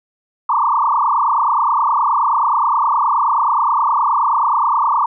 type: tone with frequency modulation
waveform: sine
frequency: 1046.5 Hz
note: C6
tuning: in tune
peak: -12 dBFS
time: 0.49-5.06 s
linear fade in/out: 5 ms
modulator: 29.5 Hz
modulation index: 5.1
effects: none